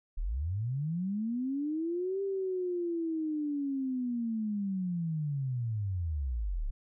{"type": "linear two-way sweep", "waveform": "sine", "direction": "up then down", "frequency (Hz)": [30.3, 396.2, 30.3], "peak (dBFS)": -30, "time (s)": [0.17, 6.71], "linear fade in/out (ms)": 10, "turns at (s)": 2.22, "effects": []}